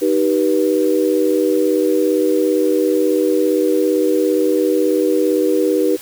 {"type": "chord", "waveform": "sine", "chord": "Eb augmented", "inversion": "none", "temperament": "just", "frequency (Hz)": [311.1, 388.9, 486.1], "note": ["Eb4", "G4", "B4"], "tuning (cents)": [0, -14, -28], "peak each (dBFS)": -17, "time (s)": [0.01, 5.97], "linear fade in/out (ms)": 20, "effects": ["white hiss -36 dBFS RMS until 6.01 s"]}